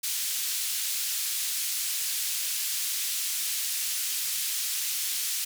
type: band-pass noise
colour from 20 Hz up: white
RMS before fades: -30 dBFS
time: 0.03-5.45 s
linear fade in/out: 10 ms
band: 2800 to 14000 Hz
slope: 12 dB/octave
effects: none